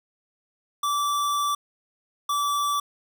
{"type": "tone pair in turn", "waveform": "square", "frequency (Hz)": [1162, 1157.6], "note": ["D6", "D6"], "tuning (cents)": [-19, -25], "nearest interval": "unison", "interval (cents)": 6, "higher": "first", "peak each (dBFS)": -23, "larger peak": "neither", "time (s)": [[0.83, 1.55], [2.29, 2.8]], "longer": "first", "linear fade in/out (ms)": 5, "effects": []}